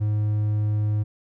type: tone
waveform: triangle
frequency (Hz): 105.6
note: G#2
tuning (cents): +29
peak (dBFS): -18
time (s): 0-1.04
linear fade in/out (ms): 20
effects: none